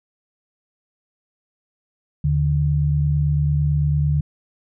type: tone pair together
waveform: sine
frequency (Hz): 78 / 146.96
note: D#2 / D3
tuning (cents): +5 / +2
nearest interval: major seventh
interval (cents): 1097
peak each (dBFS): -21 / -17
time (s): 2.24-4.21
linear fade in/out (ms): 5
effects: none